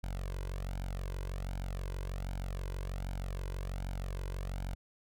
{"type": "tone with flanger", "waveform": "sawtooth", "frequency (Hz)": 46.25, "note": "F#1", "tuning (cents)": 0, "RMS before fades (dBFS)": -38, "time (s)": [0.03, 4.75], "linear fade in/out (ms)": 10, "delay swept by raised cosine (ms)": [1.3, 2.01], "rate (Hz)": 1.3, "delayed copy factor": 0.8, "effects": []}